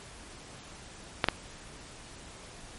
clicks, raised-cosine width 0.3 ms, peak -6 dBFS, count 2, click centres 1.242 / 1.286 s, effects pink hiss -48 dBFS RMS until 2.78 s + MP3 48 kbps

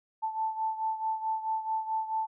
sine beating tone pair, 880 / 884.6 Hz, A5 / A5, 0 / +9 cents, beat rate 4.6 Hz, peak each -30 / -35 dBFS, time 0.22-2.27 s, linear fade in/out 20 ms, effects none

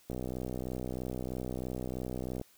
click train, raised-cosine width 2 ms, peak -24 dBFS, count 147, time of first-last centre 0.1-2.414 s, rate 63.1 Hz, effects white hiss -63 dBFS RMS until 2.57 s

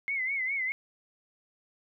sine tone with vibrato, 2123 Hz, C7, 25 cents sharp, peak -28 dBFS, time 0.08-0.72 s, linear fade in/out 0 ms, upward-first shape sine, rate 4.9 Hz, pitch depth 97 cents each way, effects none

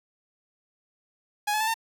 sawtooth tone with pitch steps, 832 / 855.4 / 879.4 / 904.2 Hz, G#5 / A5 / A5 / A5, +3 / -49 / -1 / +47 cents, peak -20 dBFS, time 1.47-1.742 s, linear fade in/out 10 ms, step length 68 ms, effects 8-bit

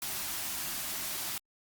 white band-stop noise, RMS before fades -36 dBFS, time 0.02-1.38 s, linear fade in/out 2 ms, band 400 to 570 Hz, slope 96 dB/octave, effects Opus 48 kbps

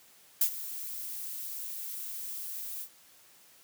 violet noise with ADSR envelope, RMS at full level -23 dBFS, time 0.41-2.89 s, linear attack 4 ms, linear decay 81 ms, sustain -16 dB, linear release 78 ms, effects white hiss -59 dBFS RMS until 3.63 s + high-pass 100 Hz 12 dB/octave

